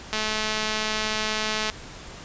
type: click train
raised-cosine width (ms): 0.2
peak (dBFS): -9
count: 340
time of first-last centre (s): 0.13-1.699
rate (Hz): 216
effects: pink hiss -41 dBFS RMS until 2.24 s + resampled to 16000 Hz